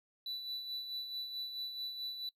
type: tone with tremolo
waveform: triangle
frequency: 3968 Hz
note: B7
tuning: 7 cents sharp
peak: -36 dBFS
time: 0.26-2.29 s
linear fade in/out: 2 ms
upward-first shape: sine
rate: 4.6 Hz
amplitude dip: 50%
effects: noise-tail reverb RT60 0.1 s tail -21 dB re dry